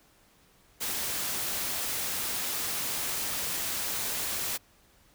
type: noise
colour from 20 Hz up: white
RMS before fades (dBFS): -32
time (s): 0.8-4.58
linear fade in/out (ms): 20
effects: pink hiss -62 dBFS RMS until 5.14 s